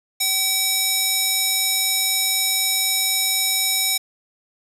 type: tone with high-pass filter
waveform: square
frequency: 764 Hz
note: G5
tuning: 45 cents flat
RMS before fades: -20 dBFS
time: 0.2-3.98 s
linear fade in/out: 10 ms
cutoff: 4100 Hz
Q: 0.64
effects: resampled to 32000 Hz + 7-bit